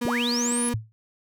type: tone with vibrato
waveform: 35% pulse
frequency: 240 Hz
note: B3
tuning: 49 cents flat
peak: -23 dBFS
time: 0.01-0.74 s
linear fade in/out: 10 ms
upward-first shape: triangle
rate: 16 Hz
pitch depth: 9 cents each way
type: linear sweep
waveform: sine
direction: up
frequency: 82.41 to 10720 Hz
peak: -25 dBFS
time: 0.05-0.69 s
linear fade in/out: 0 ms
type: tone with exponential decay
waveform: sine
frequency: 110 Hz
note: A2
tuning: in tune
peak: -20 dBFS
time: 0.74-0.92 s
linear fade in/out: 0 ms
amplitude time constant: 37 ms
effects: none